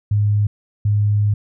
sine tone pair in turn, 103.83 / 103.83 Hz, G#2 / G#2, 0 / 0 cents, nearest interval unison, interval 0 cents, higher neither, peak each -13 dBFS, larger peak neither, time 0.11-0.47 / 0.85-1.34 s, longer second, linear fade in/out 5 ms, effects none

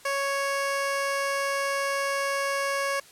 15% pulse tone, 554.4 Hz, C#5, in tune, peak -19 dBFS, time 0.05-3 s, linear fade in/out 5 ms, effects white hiss -52 dBFS RMS until 3.11 s + low-pass 11000 Hz 12 dB/octave

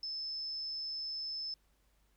sine tone, 5250 Hz, E8, 8 cents flat, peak -37 dBFS, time 0.03-1.54 s, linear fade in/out 2 ms, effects added 50 Hz sine -70 dBFS peak until 2.16 s + pink hiss -75 dBFS RMS until 2.16 s

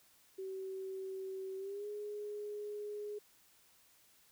sine tone with pitch glide, 381.8 to 416.4 Hz, G4 to G#4, -46 to +5 cents, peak -40 dBFS, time 0.38-3.19 s, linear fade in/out 10 ms, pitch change +151 cents, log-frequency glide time 1.57-1.87 s, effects white hiss -67 dBFS RMS until 4.31 s

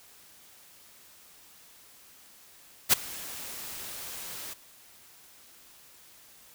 white noise with ADSR envelope, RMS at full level -17 dBFS, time 2.89-4.54 s, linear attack 40 ms, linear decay 10 ms, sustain -23 dB, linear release 12 ms, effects white hiss -55 dBFS RMS until 6.54 s

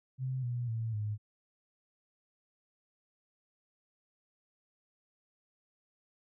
sine tone with pitch steps, 130.1 / 121.39 / 113.26 / 105.67 Hz, C3 / B2 / A#2 / G#2, -9 / -29 / -49 / +30 cents, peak -32 dBFS, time 0.18-1.18 s, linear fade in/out 50 ms, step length 250 ms, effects none

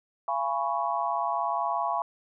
sine chord, C# dominant seventh, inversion first, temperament equal with one note detuned, 685.7 / 830.6 / 987.8 / 1108.7 Hz, E#5 / G#5 / B5 / C#6, -32 / 0 / 0 / 0 cents, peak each -31 dBFS, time 0.28-2.02 s, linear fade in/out 2 ms, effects none

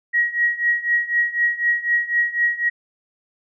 sine tone with tremolo, 1900 Hz, A#6, 33 cents sharp, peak -13 dBFS, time 0.13-2.7 s, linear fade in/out 20 ms, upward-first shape triangle, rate 4 Hz, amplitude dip 90%, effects none

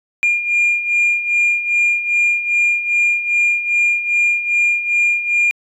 sine beating tone pair, 2408 / 2410.5 Hz, D7 / D7, +43 / +45 cents, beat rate 2.5 Hz, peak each -18 / -13 dBFS, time 0.23-5.51 s, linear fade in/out 0 ms, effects tanh soft clip ceiling -9 dBFS

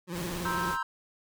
25% pulse tone with vibrato, 174.61 Hz, F3, in tune, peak -30 dBFS, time 0.07-0.74 s, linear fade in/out 50 ms, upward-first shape square, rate 18 Hz, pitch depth 68 cents each way
pink noise, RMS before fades -39 dBFS, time 0.12-0.78 s, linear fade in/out 50 ms
triangle chord, C dominant seventh, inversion third, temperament just, 941.9 / 1046.5 / 1308.1 / 1569.8 Hz, Bb5 / C6 / E6 / G6, +18 / 0 / -14 / +2 cents, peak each -33 dBFS, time 0.45-0.83 s, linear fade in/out 5 ms
effects none

